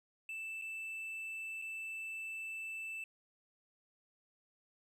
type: tone with dropouts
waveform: triangle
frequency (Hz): 2646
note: E7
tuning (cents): +6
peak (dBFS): -39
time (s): 0.29-3.04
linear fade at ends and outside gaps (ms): 2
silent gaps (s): 0.615-0.62 / 1.617-1.621
effects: none